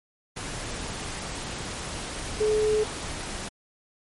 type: tone in noise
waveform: sine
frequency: 427.7 Hz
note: A4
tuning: 49 cents flat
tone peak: -20 dBFS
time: 2.4-2.84 s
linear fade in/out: 10 ms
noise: pink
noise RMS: -34 dBFS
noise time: 0.36-3.49 s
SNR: +11 dB
effects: MP3 48 kbps